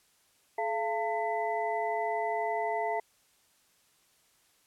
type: tone cluster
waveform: sine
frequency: 428.7 / 686 / 898 / 2003 Hz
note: A4 / F5 / A5 / B6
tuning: -45 / -31 / +35 / +24 cents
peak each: -35 / -32 / -33 / -39 dBFS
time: 0.58-3 s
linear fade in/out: 5 ms
effects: white hiss -67 dBFS RMS until 4.66 s + low-pass 12000 Hz 12 dB/octave